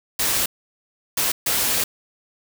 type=noise bursts at uneven times; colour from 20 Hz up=white; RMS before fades=-21 dBFS; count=3; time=0.19-0.46 / 1.17-1.32 / 1.46-1.84 s; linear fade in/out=5 ms; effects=none